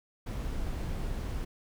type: noise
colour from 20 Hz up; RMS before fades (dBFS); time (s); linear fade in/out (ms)
brown; -34; 0.26-1.45; 10
effects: none